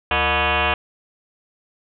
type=tone with frequency modulation; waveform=sine; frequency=875 Hz; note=A5; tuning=10 cents flat; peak=-16 dBFS; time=0.11-0.74 s; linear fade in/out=2 ms; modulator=267 Hz; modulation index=8; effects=none